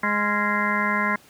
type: harmonic tone with a mistuned harmonic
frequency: 207.7 Hz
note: G#3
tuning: in tune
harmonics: 1 / 2 / 3 / 4 / 5 / 7 / 8 / 9 / 10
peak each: -27 / -37 / -33 / -37 / -25 / -29 / -28 / -30 / -28 dBFS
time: 0.03-1.16 s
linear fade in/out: 5 ms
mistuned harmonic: 7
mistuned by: -83 cents
effects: pink hiss -52 dBFS RMS until 1.29 s + high-pass 100 Hz 12 dB/octave